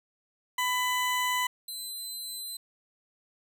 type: tone pair in turn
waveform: 20% pulse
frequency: 999 / 4049 Hz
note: B5 / B7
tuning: +20 / +42 cents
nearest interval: 2 octaves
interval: 2422 cents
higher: second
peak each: -21 / -30 dBFS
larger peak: first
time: 0.58-1.47 / 1.68-2.57 s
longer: neither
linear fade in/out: 5 ms
effects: none